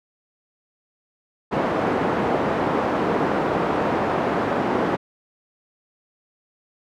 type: band-pass noise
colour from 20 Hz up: pink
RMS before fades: -22 dBFS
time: 1.51-4.97 s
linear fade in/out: 20 ms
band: 230 to 1100 Hz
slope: 12 dB/octave
effects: none